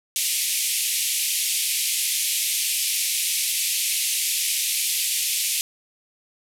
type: band-pass noise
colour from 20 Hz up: white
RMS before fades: -24 dBFS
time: 0.16-5.61 s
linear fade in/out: 0 ms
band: 2200 to 13000 Hz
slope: 48 dB/octave
effects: none